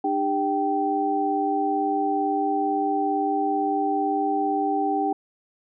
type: tone cluster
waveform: sine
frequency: 300.2 / 398 / 777 Hz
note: D4 / G4 / G5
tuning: +38 / +26 / -16 cents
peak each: -26 / -28 / -23 dBFS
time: 0.04-5.13 s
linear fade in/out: 5 ms
effects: none